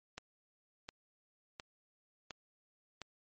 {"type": "click train", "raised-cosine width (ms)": 0.2, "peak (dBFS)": -26, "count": 5, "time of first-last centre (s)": [0.18, 3.017], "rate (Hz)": 1.41, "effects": ["MP3 32 kbps"]}